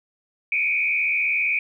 sine tone with frequency modulation, 2373 Hz, D7, 17 cents sharp, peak -19 dBFS, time 0.52-1.59 s, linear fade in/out 2 ms, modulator 75.7 Hz, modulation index 1.8, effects 10-bit

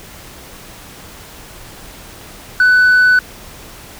sine tone, 1495 Hz, F#6, 17 cents sharp, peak -4 dBFS, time 2.6-3.19 s, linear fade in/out 2 ms, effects tanh soft clip ceiling -6 dBFS + pink hiss -36 dBFS RMS until 3.99 s

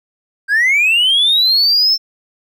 triangle linear sweep, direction up, 1568 to 5370 Hz, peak -7 dBFS, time 0.48-1.98 s, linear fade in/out 50 ms, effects tanh soft clip ceiling -5 dBFS

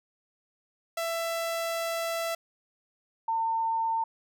sawtooth / sine tone pair in turn, 666 / 903.9 Hz, E5 / A5, +18 / +46 cents, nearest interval perfect fourth, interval 528 cents, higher second, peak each -25 dBFS, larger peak neither, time 0.97-2.35 / 3.28-4.04 s, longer first, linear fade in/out 5 ms, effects none

